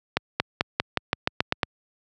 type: accelerating click train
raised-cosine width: 0.3 ms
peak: -4 dBFS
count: 10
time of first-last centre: 0.17-1.632 s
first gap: 230 ms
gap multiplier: 0.91
effects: high-pass 80 Hz 12 dB/octave